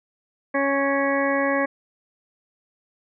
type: harmonic tone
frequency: 277.2 Hz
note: C#4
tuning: in tune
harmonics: 1 / 2 / 3 / 4 / 6 / 7 / 8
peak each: -25 / -23 / -31 / -28 / -28 / -29 / -33 dBFS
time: 0.54-1.66 s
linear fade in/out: 10 ms
effects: none